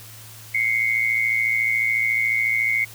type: tone pair together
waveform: sine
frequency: 2093 / 2207 Hz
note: C7 / C#7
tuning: 0 / -8 cents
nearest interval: minor second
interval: 92 cents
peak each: -21 dBFS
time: 0.54-2.85 s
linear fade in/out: 10 ms
effects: added 110 Hz sine -44 dBFS peak until 2.94 s + white hiss -43 dBFS RMS until 2.94 s